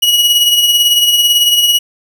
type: tone with tremolo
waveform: 40% pulse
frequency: 2911 Hz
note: F#7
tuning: 29 cents flat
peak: -5 dBFS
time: 0.02-1.79 s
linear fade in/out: 10 ms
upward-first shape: sine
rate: 18 Hz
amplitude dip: 45%
effects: none